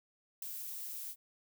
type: noise with ADSR envelope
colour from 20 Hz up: violet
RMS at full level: -36 dBFS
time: 0.42-1.16 s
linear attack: 6 ms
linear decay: 3 ms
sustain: -7 dB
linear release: 61 ms
effects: none